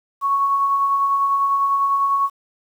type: tone with tremolo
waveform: sine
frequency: 1108.7 Hz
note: C#6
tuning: in tune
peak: -14 dBFS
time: 0.21-2.3 s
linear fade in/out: 50 ms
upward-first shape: sine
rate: 10 Hz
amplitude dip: 30%
effects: 8-bit